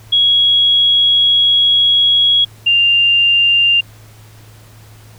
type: tone pair in turn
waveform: sine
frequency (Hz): 3322 / 2793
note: G#7 / F7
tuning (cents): 0 / -1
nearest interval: minor third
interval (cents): 301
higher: first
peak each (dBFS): -8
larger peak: neither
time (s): 0.12-2.45 / 2.66-3.81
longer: first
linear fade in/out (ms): 10
effects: added 108 Hz sine -39 dBFS peak until 5.18 s + pink hiss -45 dBFS RMS until 5.18 s